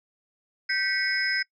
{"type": "tone cluster", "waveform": "sine", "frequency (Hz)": [1551, 1956, 2208, 5090], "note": ["G6", "B6", "C#7", "D#8"], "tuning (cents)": [-19, -17, -7, 39], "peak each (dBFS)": [-28, -28, -30, -28], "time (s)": [0.69, 1.43], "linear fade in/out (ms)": 10, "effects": ["noise-tail reverb RT60 0.1 s tail -25 dB re dry", "tanh soft clip ceiling -13 dBFS"]}